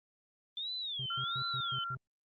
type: tone with vibrato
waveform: sine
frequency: 3500 Hz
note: A7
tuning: 10 cents flat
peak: -36 dBFS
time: 0.57-1.84 s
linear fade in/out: 2 ms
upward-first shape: sine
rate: 1.4 Hz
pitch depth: 240 cents each way
type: tone bursts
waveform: triangle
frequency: 130.6 Hz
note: C3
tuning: 3 cents flat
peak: -38 dBFS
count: 6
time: 0.99-1.972 s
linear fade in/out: 5 ms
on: 72 ms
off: 110 ms
type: tone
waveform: sine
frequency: 1377 Hz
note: F6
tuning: 25 cents flat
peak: -36 dBFS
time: 1.1-1.95 s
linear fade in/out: 5 ms
effects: Opus 32 kbps